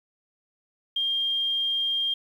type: tone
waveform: sine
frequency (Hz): 3207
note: G7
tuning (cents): +39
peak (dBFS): -23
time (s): 0.96-2.14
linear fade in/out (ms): 5
effects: 9-bit